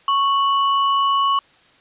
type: tone pair together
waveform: sine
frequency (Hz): 1107 / 2955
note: C#6 / F#7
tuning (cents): -3 / -3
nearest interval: octave + perfect fourth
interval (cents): 1700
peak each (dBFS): -15 / -25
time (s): 0.08-1.39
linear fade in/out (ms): 2
effects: white hiss -53 dBFS RMS until 1.8 s + resampled to 8000 Hz